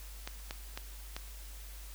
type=clicks; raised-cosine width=0.2 ms; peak=-21 dBFS; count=4; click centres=0.275 / 0.509 / 0.775 / 1.165 s; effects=added 50 Hz sine -45 dBFS peak until 1.94 s + white hiss -53 dBFS RMS until 1.94 s